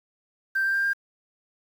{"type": "tone with pitch steps", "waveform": "sine", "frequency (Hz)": [1568, 1578.9, 1589.9, 1600.9], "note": ["G6", "G6", "G6", "G6"], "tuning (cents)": [0, 12, 24, 36], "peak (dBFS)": -20, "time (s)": [0.55, 0.934], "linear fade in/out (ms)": 10, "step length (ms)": 96, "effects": ["tanh soft clip ceiling -18 dBFS", "8-bit"]}